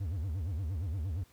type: tone with vibrato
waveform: triangle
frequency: 86.3 Hz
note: F2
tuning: 20 cents flat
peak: -30 dBFS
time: 0-1.24 s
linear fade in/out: 10 ms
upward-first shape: sine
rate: 8.6 Hz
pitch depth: 280 cents each way
effects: pink hiss -64 dBFS RMS until 1.32 s